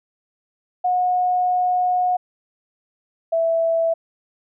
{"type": "tone pair in turn", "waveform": "sine", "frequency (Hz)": [726, 660], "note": ["F#5", "E5"], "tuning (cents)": [-33, 2], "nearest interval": "major second", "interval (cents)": 165, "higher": "first", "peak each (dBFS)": -16, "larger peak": "neither", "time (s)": [[0.84, 2.17], [3.32, 3.94]], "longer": "first", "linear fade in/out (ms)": 10, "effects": []}